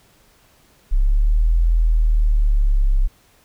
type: linear two-way sweep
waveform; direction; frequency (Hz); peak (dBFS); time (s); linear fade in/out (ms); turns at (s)
sine; up then down; 32.73 to 42 to 32.73; -12; 0.91-3.08; 20; 1.62
effects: pink hiss -55 dBFS RMS until 3.44 s